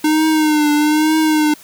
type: tone with vibrato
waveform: square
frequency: 305.4 Hz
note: D#4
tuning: 32 cents flat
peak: -12 dBFS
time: 0.04-1.54 s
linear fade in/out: 5 ms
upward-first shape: triangle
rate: 1.1 Hz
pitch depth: 61 cents each way
effects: white hiss -42 dBFS RMS until 1.63 s